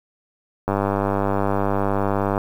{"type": "click train", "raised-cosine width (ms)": 1, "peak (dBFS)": -7, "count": 170, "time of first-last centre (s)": [0.68, 2.378], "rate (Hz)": 99.5, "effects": ["7-bit"]}